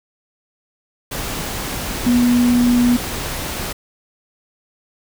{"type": "tone in noise", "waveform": "sine", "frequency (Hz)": 243.1, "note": "B3", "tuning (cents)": -27, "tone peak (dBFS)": -11, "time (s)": [2.06, 2.97], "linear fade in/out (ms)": 10, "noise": "pink", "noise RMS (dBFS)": -25, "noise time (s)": [1.11, 3.73], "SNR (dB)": 11, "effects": []}